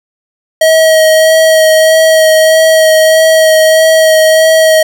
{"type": "tone with vibrato", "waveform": "square", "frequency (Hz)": 636, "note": "D#5", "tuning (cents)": 38, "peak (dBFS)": -4, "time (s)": [0.61, 4.83], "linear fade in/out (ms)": 5, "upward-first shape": "sine", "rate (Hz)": 1.6, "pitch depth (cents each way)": 13, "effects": []}